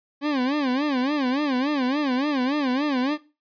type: tone with vibrato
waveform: 40% pulse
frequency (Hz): 273.6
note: C#4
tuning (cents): -23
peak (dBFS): -20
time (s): 0.21-3.18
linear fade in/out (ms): 50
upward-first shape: sine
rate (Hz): 3.5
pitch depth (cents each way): 170
effects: noise-tail reverb RT60 0.3 s tail -18 dB re dry + resampled to 11025 Hz